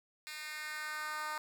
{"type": "tone with high-pass filter sweep", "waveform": "10% pulse", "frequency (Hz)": 305.4, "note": "D#4", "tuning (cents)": -32, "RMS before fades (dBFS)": -41, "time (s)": [0.27, 1.38], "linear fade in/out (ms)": 0, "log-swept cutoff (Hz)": [2600, 1000], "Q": 1.9, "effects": []}